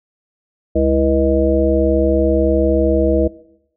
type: harmonic tone with a mistuned harmonic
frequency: 69.3 Hz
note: C#2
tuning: in tune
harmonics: 1 / 3 / 5 / 7 / 9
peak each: -18 / -22 / -17 / -18 / -18 dBFS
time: 0.75-3.28 s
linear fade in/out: 10 ms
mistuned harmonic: 5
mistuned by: -93 cents
effects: noise-tail reverb RT60 0.8 s tail -20 dB re dry